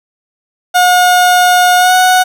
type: tone with pitch glide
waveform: 30% pulse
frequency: 721 to 737.4 Hz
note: F#5 to F#5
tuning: -45 to -6 cents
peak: -3 dBFS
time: 0.74-2.24 s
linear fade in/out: 20 ms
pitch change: +39 cents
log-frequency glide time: 1.77-1.94 s
effects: none